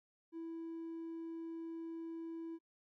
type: tone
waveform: triangle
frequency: 329.6 Hz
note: E4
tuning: in tune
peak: -39 dBFS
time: 0.32-2.59 s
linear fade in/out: 50 ms
effects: noise-tail reverb RT60 0.1 s tail -22 dB re dry + tanh soft clip ceiling -38 dBFS